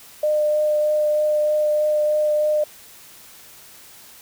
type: tone with vibrato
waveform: sine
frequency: 604 Hz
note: D5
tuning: 48 cents sharp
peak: -16 dBFS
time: 0.23-2.64 s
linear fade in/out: 5 ms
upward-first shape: triangle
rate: 3.2 Hz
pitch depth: 11 cents each way
effects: white hiss -45 dBFS RMS until 4.21 s